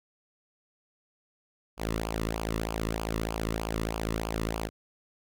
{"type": "tone with flanger", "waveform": "sawtooth", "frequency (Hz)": 55, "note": "A1", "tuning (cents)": 0, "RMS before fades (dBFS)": -32, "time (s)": [1.77, 4.7], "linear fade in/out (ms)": 50, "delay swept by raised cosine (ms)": [0.51, 1.32], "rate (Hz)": 3.2, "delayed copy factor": -0.7, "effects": []}